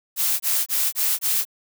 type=noise bursts; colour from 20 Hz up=blue; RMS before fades=-21 dBFS; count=5; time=0.16-1.452 s; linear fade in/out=50 ms; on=240 ms; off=23 ms; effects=none